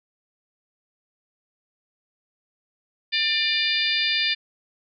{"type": "harmonic tone with a mistuned harmonic", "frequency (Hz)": 597, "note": "D5", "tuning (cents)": 28, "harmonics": [3, 4, 5, 6, 7, 8], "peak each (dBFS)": [-28, -26, -30, -25, -31, -27], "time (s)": [3.12, 4.35], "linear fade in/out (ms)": 20, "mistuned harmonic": 5, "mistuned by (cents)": -44, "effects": []}